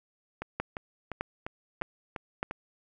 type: two click trains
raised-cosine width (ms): 0.5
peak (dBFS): -15 / -20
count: 4 / 7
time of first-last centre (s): 0.6-2.429 / 0.42-2.511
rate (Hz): 1.64 / 2.87
effects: none